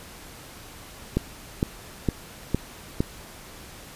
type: click train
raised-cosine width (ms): 3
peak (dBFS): -8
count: 5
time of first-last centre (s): 1.17-3.005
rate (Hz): 2.18
effects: pink hiss -44 dBFS RMS until 3.95 s + resampled to 32000 Hz